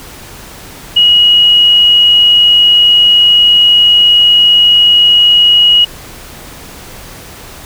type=tone; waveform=sine; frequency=2900 Hz; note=F#7; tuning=35 cents flat; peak=-3 dBFS; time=0.96-5.85 s; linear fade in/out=10 ms; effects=pink hiss -31 dBFS RMS until 7.65 s